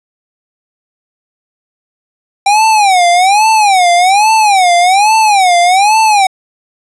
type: tone with vibrato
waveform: square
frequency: 784 Hz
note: G5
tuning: in tune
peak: -6 dBFS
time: 2.46-6.27 s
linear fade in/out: 5 ms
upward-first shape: sine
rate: 1.2 Hz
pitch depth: 210 cents each way
effects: resampled to 24000 Hz + 7-bit